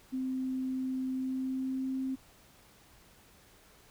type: tone with pitch glide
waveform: sine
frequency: 260 to 263.5 Hz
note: C4 to C4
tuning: -11 to +12 cents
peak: -31 dBFS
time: 0.12-2.16 s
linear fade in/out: 20 ms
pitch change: +23 cents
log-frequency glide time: 1.11-1.97 s
effects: pink hiss -60 dBFS RMS until 3.9 s